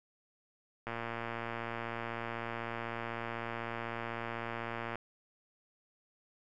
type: click train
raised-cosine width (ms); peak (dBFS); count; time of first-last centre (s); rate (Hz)
0.5; -23; 475; 0.87-4.956; 116
effects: none